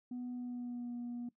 sine tone with pitch glide, 246.9 to 240.8 Hz, B3 to B3, 0 to -44 cents, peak -37 dBFS, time 0.11-1.29 s, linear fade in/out 5 ms, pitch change -44 cents, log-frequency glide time 0.34-0.94 s, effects noise-tail reverb RT60 0.1 s tail -19 dB re dry + tanh soft clip ceiling -37 dBFS

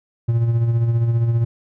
triangle tone with tremolo, 116.54 Hz, A#2, in tune, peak -11 dBFS, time 0.28-1.45 s, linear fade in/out 10 ms, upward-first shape sine, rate 15 Hz, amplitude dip 45%, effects none

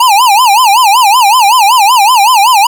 square tone with vibrato, 901 Hz, A5, 41 cents sharp, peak -4 dBFS, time 0-2.67 s, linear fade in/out 5 ms, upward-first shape sine, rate 5.3 Hz, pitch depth 240 cents each way, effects none

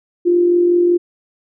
sine tone with amplitude modulation, 350 Hz, F4, 4 cents sharp, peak -8 dBFS, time 0.25-0.98 s, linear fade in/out 20 ms, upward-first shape sine, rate 45.2 Hz, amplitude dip 40%, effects none

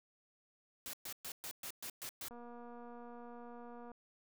white noise bursts, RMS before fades -45 dBFS, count 8, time 0.86-2.284 s, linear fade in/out 0 ms, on 73 ms, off 120 ms
click train, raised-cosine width 1 ms, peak -40 dBFS, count 385, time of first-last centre 2.31-3.917 s, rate 239 Hz
effects none

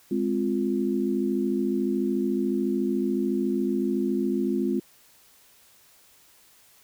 sine chord, F minor, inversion first, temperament equal, 207.7 / 261.6 / 349.2 Hz, Ab3 / C4 / F4, 0 / 0 / 0 cents, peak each -27 dBFS, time 0.11-4.8 s, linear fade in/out 5 ms, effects white hiss -57 dBFS RMS until 6.83 s

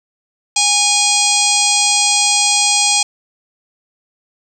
harmonic tone with a mistuned harmonic, 820 Hz, G#5, 22 cents flat, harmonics 1 / 3 / 4 / 5 / 6 / 7 / 8 / 9 / 10, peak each -20 / -20 / -20 / -20 / -20 / -20 / -20 / -20 / -20 dBFS, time 0.56-3.03 s, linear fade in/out 5 ms, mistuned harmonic 5, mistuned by +51 cents, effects 7-bit

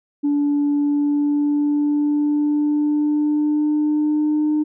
sine tone with pitch glide, 289.2 to 303.1 Hz, D4 to D#4, -27 to -45 cents, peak -14 dBFS, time 0.23-4.64 s, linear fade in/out 20 ms, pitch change +82 cents, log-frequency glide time 0.72-4.52 s, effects tanh soft clip ceiling -13 dBFS

